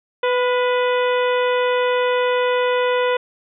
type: harmonic tone with a mistuned harmonic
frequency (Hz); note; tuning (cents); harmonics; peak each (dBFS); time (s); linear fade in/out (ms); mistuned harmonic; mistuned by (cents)
497.2; B4; +12; 1 / 2 / 3 / 4 / 5 / 6 / 7; -17 / -23 / -27 / -29 / -31 / -33 / -34; 0.23-3.17; 5; 3; -43
effects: none